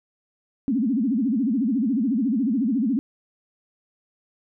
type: tone with vibrato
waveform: sine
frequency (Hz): 244.1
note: B3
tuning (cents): -20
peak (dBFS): -19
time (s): 0.68-2.99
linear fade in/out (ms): 0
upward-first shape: sine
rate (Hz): 14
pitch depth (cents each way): 270
effects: none